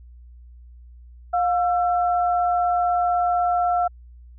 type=tone pair together; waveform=sine; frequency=710.1 / 1342 Hz; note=F5 / E6; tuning=+29 / +31 cents; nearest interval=major seventh; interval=1102 cents; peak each=-18 / -27 dBFS; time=1.33-3.88 s; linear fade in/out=10 ms; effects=added 60 Hz sine -42 dBFS peak until 4.38 s